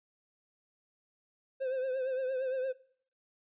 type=tone with vibrato; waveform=triangle; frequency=521 Hz; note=C5; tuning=7 cents flat; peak=-29 dBFS; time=1.6-2.73 s; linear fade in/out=20 ms; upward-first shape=triangle; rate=8.7 Hz; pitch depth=67 cents each way; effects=noise-tail reverb RT60 0.6 s tail -22 dB re dry + resampled to 8000 Hz